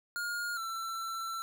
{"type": "tone pair in turn", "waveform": "square", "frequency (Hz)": [1422, 1342.2], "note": ["F6", "E6"], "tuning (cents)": [31, 31], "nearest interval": "minor second", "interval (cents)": 100, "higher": "first", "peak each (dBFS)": [-34, -36], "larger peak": "first", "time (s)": [[0.16, 0.57], [0.57, 1.42]], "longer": "second", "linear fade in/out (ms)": 0, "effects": []}